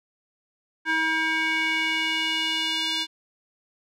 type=tone with band-pass filter sweep; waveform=square; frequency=320 Hz; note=D#4; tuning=49 cents sharp; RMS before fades=-25 dBFS; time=0.85-3.07 s; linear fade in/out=50 ms; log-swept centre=1700 to 3600 Hz; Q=3.1; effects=none